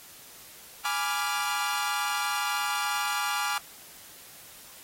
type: chord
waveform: sawtooth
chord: G# diminished seventh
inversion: none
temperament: equal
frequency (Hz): 830.6 / 987.8 / 1174.7 / 1396.9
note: G#5 / B5 / D6 / F6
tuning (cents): 0 / 0 / 0 / 0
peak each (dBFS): -28 / -32 / -28 / -28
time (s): 0.85-3.58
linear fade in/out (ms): 2
effects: white hiss -49 dBFS RMS until 4.83 s + AAC 48 kbps